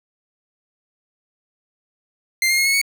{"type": "tone with pitch steps", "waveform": "sawtooth", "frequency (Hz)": [2093, 2125, 2157, 2189, 2223], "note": ["C7", "C7", "C#7", "C#7", "C#7"], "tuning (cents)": [0, 26, -48, -22, 4], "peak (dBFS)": -12, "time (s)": [2.42, 2.815], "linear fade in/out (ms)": 2, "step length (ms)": 79, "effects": []}